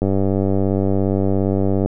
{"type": "click train", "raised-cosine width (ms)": 2, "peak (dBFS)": -6, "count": 180, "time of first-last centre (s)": [0.02, 1.86], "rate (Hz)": 97.3, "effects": []}